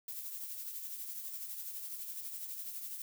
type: noise with tremolo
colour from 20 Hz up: violet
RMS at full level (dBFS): -41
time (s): 0.08-3.02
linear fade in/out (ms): 2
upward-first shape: triangle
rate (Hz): 12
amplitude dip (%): 50
effects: none